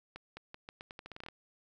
accelerating click train, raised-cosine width 0.3 ms, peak -29 dBFS, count 14, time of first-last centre 0.16-1.286 s, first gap 210 ms, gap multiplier 0.83, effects none

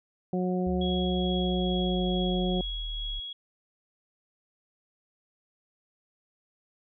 harmonic tone, 182.2 Hz, F#3, 26 cents flat, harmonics 1 / 2 / 3 / 4, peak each -27 / -31 / -36 / -37 dBFS, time 0.33-2.61 s, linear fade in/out 2 ms
sine linear sweep, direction down, 73.42 to 34.47 Hz, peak -33 dBFS, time 0.66-3.2 s, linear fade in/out 10 ms
sine tone with tremolo, 3325 Hz, G#7, 1 cent sharp, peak -33 dBFS, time 0.81-3.33 s, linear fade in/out 5 ms, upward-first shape triangle, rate 2.3 Hz, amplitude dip 30%
effects none

